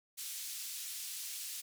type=band-pass noise; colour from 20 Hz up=white; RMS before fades=-43 dBFS; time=0.17-1.62 s; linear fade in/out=20 ms; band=3200 to 13000 Hz; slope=12 dB/octave; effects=none